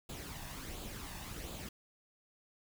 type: noise with flanger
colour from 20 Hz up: pink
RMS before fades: -45 dBFS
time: 0.09-1.69 s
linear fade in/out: 5 ms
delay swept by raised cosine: 0.26 to 1.14 ms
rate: 1.4 Hz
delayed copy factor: +0.5
effects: none